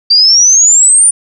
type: exponential sweep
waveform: sine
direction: up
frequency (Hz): 4643 to 9410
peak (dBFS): -3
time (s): 0.1-1.11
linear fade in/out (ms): 10
effects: none